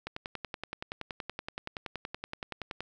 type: click train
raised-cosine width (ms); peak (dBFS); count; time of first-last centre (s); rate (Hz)
0.3; -20; 30; 0.07-2.806; 10.6
effects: none